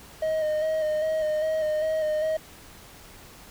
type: tone with vibrato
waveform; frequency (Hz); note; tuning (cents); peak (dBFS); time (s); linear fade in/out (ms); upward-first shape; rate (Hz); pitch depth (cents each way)
triangle; 622.3; D#5; 0; -21; 0.22-2.37; 5; square; 2.5; 24
effects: pink hiss -48 dBFS RMS until 3.5 s